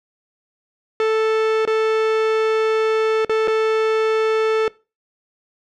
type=tone with dropouts; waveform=45% pulse; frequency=440 Hz; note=A4; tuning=in tune; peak=-15 dBFS; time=1-4.68 s; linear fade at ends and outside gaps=1 ms; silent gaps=1.652-1.675 / 3.248-3.295 / 3.475-3.48 s; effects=noise-tail reverb RT60 0.3 s tail -22 dB re dry + low-pass 3000 Hz 12 dB/octave